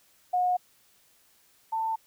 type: tone pair in turn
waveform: sine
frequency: 724 / 892.3 Hz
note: F#5 / A5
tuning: -38 / +24 cents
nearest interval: major third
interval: 362 cents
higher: second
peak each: -22 / -26 dBFS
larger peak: first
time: 0.33-0.57 / 1.72-1.96 s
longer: neither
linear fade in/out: 10 ms
effects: white hiss -63 dBFS RMS until 2.06 s